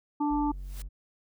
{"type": "harmonic tone", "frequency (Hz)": 293.7, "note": "D4", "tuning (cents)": 0, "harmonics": [1, 3, 4], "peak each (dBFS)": [-26, -30, -40], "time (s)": [0.2, 0.52], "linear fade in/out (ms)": 10}
{"type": "tone", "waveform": "triangle", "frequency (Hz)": 46.68, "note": "F#1", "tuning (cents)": 16, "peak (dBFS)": -34, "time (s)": [0.3, 0.89], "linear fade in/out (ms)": 20}
{"type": "noise with exponential growth", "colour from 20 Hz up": "white", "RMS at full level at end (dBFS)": -44, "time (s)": [0.49, 0.82], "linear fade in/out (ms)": 2, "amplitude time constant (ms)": 71}
{"effects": []}